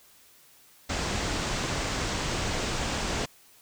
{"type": "low-pass noise", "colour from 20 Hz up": "pink", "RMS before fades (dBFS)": -30, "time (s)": [0.89, 3.26], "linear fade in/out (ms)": 10, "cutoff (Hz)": 8000, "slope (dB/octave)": 48, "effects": ["white hiss -57 dBFS RMS until 3.61 s"]}